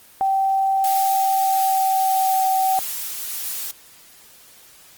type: tone with pitch glide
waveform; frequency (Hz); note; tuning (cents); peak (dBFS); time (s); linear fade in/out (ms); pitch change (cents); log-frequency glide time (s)
sine; 776 to 763.6; G5 to G5; -18 to -46; -16; 0.21-2.79; 0; -28; 1.05-2.41
type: noise with tremolo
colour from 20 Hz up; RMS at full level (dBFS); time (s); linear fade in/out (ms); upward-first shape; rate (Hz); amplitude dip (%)
blue; -27; 0.84-3.71; 0; triangle; 1.6; 25
effects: white hiss -48 dBFS RMS until 4.97 s + Opus 24 kbps